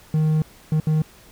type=tone bursts at uneven times; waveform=triangle; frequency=155.56 Hz; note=D#3; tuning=in tune; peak=-14 dBFS; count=3; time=0.14-0.42 / 0.72-0.8 / 0.87-1.02 s; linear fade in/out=2 ms; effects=pink hiss -49 dBFS RMS until 1.31 s